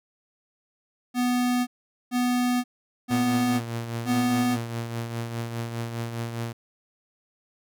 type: tone bursts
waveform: square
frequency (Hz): 246.9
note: B3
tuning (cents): 0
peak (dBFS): -22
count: 4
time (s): 1.14-4.58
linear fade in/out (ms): 50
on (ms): 530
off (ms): 440
type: tone with tremolo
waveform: sawtooth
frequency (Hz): 116.54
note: A#2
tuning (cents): 0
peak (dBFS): -23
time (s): 3.1-6.53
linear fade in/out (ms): 10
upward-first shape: triangle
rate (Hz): 4.9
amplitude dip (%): 55
effects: none